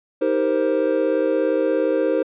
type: chord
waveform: triangle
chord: C minor seventh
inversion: first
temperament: equal with one note detuned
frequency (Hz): 314.7 / 392 / 466.2 / 523.3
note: Eb4 / G4 / Bb4 / C5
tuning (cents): +20 / 0 / 0 / 0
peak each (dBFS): -21 / -23 / -21 / -19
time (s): 0.21-2.23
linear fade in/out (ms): 10
effects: resampled to 8000 Hz